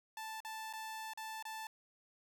sawtooth tone with dropouts, 880 Hz, A5, in tune, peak -39 dBFS, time 0.17-1.67 s, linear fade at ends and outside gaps 2 ms, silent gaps 0.404-0.448 / 0.728-0.735 / 1.135-1.174 / 1.426-1.452 s, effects none

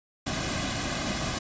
pink noise with comb filter, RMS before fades -30 dBFS, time 0.26-1.39 s, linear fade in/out 10 ms, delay 2.2 ms, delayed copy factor -0.65, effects resampled to 16000 Hz

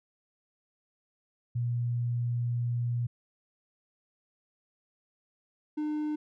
sine / triangle tone pair in turn, 120 / 302.4 Hz, B2 / D#4, -49 / -49 cents, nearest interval octave + major third, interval 1600 cents, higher second, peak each -27 dBFS, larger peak neither, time 1.55-3.07 / 5.77-6.16 s, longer first, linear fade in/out 10 ms, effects none

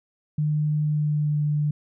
sine tone with pitch glide, 151 to 148.75 Hz, D3 to D3, +48 to +22 cents, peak -20 dBFS, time 0.38-1.71 s, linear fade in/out 5 ms, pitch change -26 cents, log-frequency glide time 0.83-1.39 s, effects none

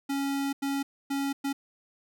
square tone bursts at uneven times, 277.2 Hz, C#4, in tune, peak -28 dBFS, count 4, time 0.09-0.53 / 0.62-0.83 / 1.1-1.33 / 1.44-1.53 s, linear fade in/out 10 ms, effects none

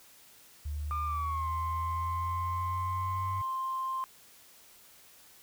sine exponential sweep, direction up, 73.42 to 96 Hz, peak -32 dBFS, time 0.65-3.42 s, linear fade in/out 10 ms
sine tone with pitch glide, 1200 to 1050.7 Hz, D6 to C6, +37 to +7 cents, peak -30 dBFS, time 0.91-4.04 s, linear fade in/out 0 ms, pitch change -230 cents, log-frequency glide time 1.05-1.49 s
effects tanh soft clip ceiling -26 dBFS + white hiss -57 dBFS RMS until 5.42 s

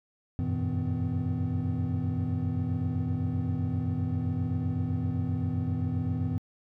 triangle tone cluster, 90.6 / 98.3 / 118.9 / 160.1 / 253 Hz, F#2 / G2 / A#2 / D#3 / B3, -36 / +5 / +35 / +50 / +42 cents, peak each -31 dBFS, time 0.39-6.38 s, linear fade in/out 0 ms, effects tanh soft clip ceiling -17 dBFS

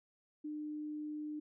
sine tone, 301.5 Hz, D4, 46 cents sharp, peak -39 dBFS, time 0.44-1.4 s, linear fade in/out 10 ms, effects none

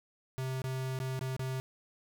square tone with dropouts, 130.81 Hz, C3, in tune, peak -34 dBFS, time 0.38-1.6 s, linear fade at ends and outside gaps 0 ms, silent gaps 0.618-0.641 / 0.989-1.001 / 1.192-1.211 / 1.365-1.394 s, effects none

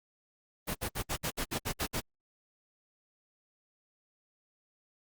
pink noise bursts, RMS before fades -33 dBFS, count 10, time 0.67-2.01 s, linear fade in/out 20 ms, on 80 ms, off 60 ms, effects Opus 32 kbps

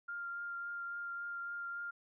sine tone with vibrato, 1396.9 Hz, F6, in tune, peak -39 dBFS, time 0.08-1.91 s, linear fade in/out 10 ms, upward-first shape triangle, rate 3.6 Hz, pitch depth 14 cents each way, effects none

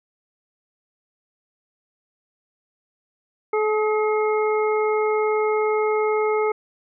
harmonic tone with a mistuned harmonic, 429.4 Hz, A4, 42 cents flat, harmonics 1 / 2 / 3 / 5, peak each -19 / -27 / -28 / -31 dBFS, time 3.53-6.52 s, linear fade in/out 5 ms, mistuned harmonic 3, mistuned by -24 cents, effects none

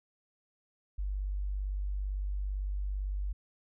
sine tone, 48.9 Hz, G1, 4 cents flat, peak -31 dBFS, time 0.98-3.33 s, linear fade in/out 10 ms, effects none

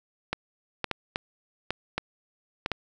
clicks, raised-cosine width 0.3 ms, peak -11 dBFS, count 8, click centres 0.33 / 0.843 / 0.913 / 1.159 / 1.706 / 1.98 / 2.661 / 2.717 s, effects none

